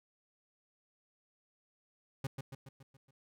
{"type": "tone with echo", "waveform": "40% pulse", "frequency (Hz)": 134.6, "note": "C3", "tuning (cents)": 49, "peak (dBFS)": -33, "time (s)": [2.24, 2.27], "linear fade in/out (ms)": 5, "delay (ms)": 140, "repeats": 6, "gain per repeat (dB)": -5, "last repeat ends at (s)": 3.11, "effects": []}